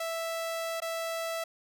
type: tone with dropouts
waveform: sawtooth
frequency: 659.3 Hz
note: E5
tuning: in tune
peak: -28 dBFS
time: 0-1.44 s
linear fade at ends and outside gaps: 5 ms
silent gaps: 0.803-0.819 s
effects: none